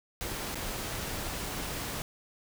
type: noise with dropouts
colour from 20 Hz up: pink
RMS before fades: -36 dBFS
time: 0.21-2.02 s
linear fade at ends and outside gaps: 0 ms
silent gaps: 0.546-0.555 s
effects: none